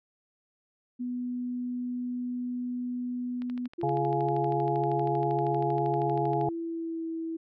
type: tone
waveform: sine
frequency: 246.9 Hz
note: B3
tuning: in tune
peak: -30 dBFS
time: 0.99-3.68 s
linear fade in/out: 20 ms
type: click train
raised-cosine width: 0.3 ms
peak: -31 dBFS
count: 39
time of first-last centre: 3.42-6.412 s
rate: 12.7 Hz
type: tone with pitch glide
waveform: sine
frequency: 343.1 to 326.7 Hz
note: F4 to E4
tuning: -31 to -15 cents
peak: -31 dBFS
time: 3.78-7.37 s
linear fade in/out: 10 ms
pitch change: -84 cents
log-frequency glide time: 5.92-7.06 s
type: harmonic tone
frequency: 139.7 Hz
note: C#3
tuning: 14 cents sharp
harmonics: 1 / 3 / 5 / 6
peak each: -31 / -31 / -31 / -31 dBFS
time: 3.83-6.49 s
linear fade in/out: 2 ms
effects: none